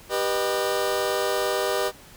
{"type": "chord", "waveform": "sawtooth", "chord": "G augmented", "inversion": "none", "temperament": "just", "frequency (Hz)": [392, 490, 612.5], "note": ["G4", "B4", "D#5"], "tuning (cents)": [0, -14, -27], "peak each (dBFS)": -23, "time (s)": [0.09, 1.92], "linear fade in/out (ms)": 50, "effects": ["pink hiss -48 dBFS RMS until 2.16 s"]}